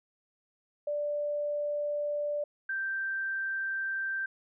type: tone pair in turn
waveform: sine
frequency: 587.3 / 1567.9 Hz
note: D5 / G6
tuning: 0 / 0 cents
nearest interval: octave + perfect fourth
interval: 1700 cents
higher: second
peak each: -29 / -30 dBFS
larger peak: first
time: 0.87-2.44 / 2.69-4.26 s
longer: neither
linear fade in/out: 5 ms
effects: none